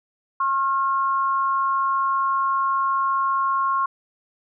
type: tone pair together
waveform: sine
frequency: 1080 / 1385.2 Hz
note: C#6 / F6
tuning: -45 / -15 cents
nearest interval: major third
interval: 430 cents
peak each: -19 / -28 dBFS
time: 0.4-3.86 s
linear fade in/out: 5 ms
effects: none